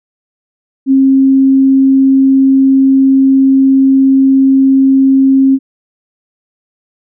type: tone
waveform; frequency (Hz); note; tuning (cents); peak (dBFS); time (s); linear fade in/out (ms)
sine; 268.3; C4; +44; -4; 0.86-5.59; 50
effects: none